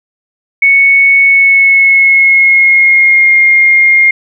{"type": "tone with pitch glide", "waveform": "sine", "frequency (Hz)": [2215, 2127], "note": ["C#7", "C7"], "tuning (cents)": [-2, 28], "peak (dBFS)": -3, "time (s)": [0.62, 4.11], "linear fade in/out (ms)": 5, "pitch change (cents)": -70, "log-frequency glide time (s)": [1.22, 3.35], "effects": []}